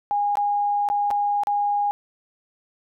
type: tone with dropouts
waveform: sine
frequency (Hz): 819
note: G#5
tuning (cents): -24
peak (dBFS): -19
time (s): 0.11-1.91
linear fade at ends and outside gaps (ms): 0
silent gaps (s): 0.355-0.371 / 0.888-0.9 / 1.105-1.111 / 1.435-1.471
effects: none